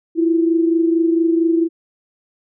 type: tone pair together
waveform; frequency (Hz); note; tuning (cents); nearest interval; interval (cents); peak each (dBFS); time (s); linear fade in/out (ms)
sine; 329.6 / 354; E4 / F4; 0 / +23; minor second; 123; -13 / -21; 0.15-1.69; 50
effects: none